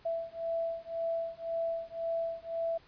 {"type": "beating tone pair", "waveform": "sine", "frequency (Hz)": [663, 664.9], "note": ["E5", "E5"], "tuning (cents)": [10, 15], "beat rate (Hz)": 1.9, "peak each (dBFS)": [-35, -35], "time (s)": [0.05, 2.78], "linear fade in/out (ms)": 10, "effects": ["pink hiss -61 dBFS RMS until 2.87 s", "resampled to 11025 Hz"]}